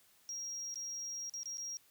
sine tone with dropouts, 5630 Hz, F8, 13 cents sharp, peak -37 dBFS, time 0.29-1.77 s, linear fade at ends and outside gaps 0 ms, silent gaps 0.742-0.757 / 1.296-1.338 / 1.432-1.457 / 1.572-1.581 s, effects tanh soft clip ceiling -38 dBFS + white hiss -67 dBFS RMS until 1.9 s

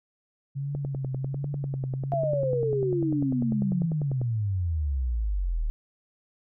sine tone with vibrato, 136.8 Hz, C#3, 23 cents flat, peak -28 dBFS, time 0.55-3.87 s, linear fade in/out 20 ms, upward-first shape triangle, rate 1.3 Hz, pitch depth 80 cents each way
click train, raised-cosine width 2 ms, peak -22 dBFS, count 36, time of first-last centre 0.75-4.215 s, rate 10.1 Hz
sine exponential sweep, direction down, 698.5 to 36.74 Hz, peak -24 dBFS, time 2.12-5.7 s, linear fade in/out 0 ms
effects none

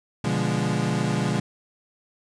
35% pulse chord, B diminished seventh, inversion none, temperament equal with one note detuned, 123.47 / 146.83 / 175.42 / 207.7 Hz, B2 / D3 / F3 / Ab3, 0 / 0 / +8 / 0 cents, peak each -26 dBFS, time 0.24-1.4 s, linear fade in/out 5 ms, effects resampled to 22050 Hz

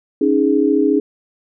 sine chord, C# suspended second, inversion none, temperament equal, 277.2 / 311.1 / 415.3 Hz, C#4 / D#4 / G#4, 0 / 0 / 0 cents, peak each -16 dBFS, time 0.21-1 s, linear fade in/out 5 ms, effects none

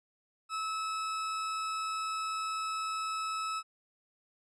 40% pulse tone, 1299 Hz, E6, 26 cents flat, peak -32 dBFS, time 0.49-3.63 s, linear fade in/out 50 ms, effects resampled to 22050 Hz

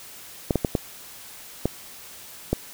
clicks, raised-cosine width 2 ms, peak -7 dBFS, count 6, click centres 0.508 / 0.557 / 0.648 / 0.752 / 1.656 / 2.53 s, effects white hiss -43 dBFS RMS until 2.73 s

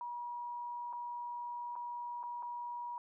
sine tone with dropouts, 961 Hz, B5, 48 cents flat, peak -39 dBFS, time 0.01-2.98 s, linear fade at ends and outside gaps 1 ms, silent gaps 0.928-0.933 / 1.755-1.762 / 2.23-2.236 / 2.425-2.43 s, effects none

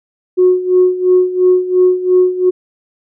sine tone with tremolo, 365.5 Hz, F#4, 21 cents flat, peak -4 dBFS, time 0.37-2.51 s, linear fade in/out 20 ms, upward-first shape sine, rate 2.9 Hz, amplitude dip 80%, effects tanh soft clip ceiling -1 dBFS

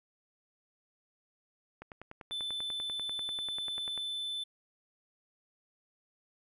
click train, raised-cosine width 0.5 ms, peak -30 dBFS, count 23, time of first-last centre 1.82-3.977 s, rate 10.2 Hz
triangle tone, 3520 Hz, A7, in tune, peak -33 dBFS, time 2.31-4.44 s, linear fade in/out 10 ms
effects resampled to 32000 Hz

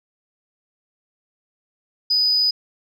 sine tone, 4978 Hz, D#8, in tune, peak -14 dBFS, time 2.1-2.51 s, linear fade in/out 10 ms, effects tanh soft clip ceiling -11 dBFS

